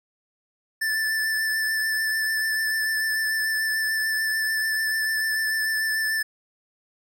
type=tone with vibrato; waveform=square; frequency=1760 Hz; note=A6; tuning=in tune; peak=-23 dBFS; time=0.81-6.23 s; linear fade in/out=10 ms; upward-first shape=triangle; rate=6.8 Hz; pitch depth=22 cents each way; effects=none